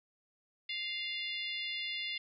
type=harmonic tone; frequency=698.5 Hz; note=F5; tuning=in tune; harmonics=3 / 4 / 5 / 6 / 7; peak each=-40 / -41 / -41 / -46 / -49 dBFS; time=0.69-2.18 s; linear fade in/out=5 ms; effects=none